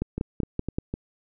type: two click trains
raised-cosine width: 3 ms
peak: -13 / -16 dBFS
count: 5 / 4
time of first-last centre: 0.02-0.785 / 0.18-0.939 s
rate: 5.23 / 3.95 Hz
effects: none